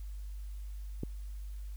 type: click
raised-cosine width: 3 ms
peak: -22 dBFS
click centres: 1.034 s
effects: added 50 Hz sine -39 dBFS peak until 1.76 s + white hiss -64 dBFS RMS until 1.76 s